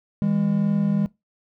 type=tone pair together; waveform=triangle; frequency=160.9 / 203.4 Hz; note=E3 / G#3; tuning=-42 / -36 cents; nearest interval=major third; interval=406 cents; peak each=-22 / -18 dBFS; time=0.22-1.06 s; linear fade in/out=0 ms; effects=noise-tail reverb RT60 0.2 s tail -21 dB re dry